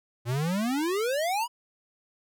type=exponential sweep; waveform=square; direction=up; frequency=114 to 1000 Hz; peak=-26 dBFS; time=0.25-1.48 s; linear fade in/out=50 ms; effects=none